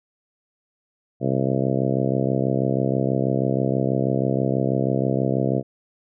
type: harmonic tone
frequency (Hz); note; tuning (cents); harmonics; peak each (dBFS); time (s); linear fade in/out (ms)
66.2; C2; +21; 2 / 3 / 4 / 5 / 6 / 7 / 8 / 9 / 10; -24 / -26 / -27 / -28 / -29 / -29 / -30 / -31 / -31; 1.2-5.63; 50
effects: none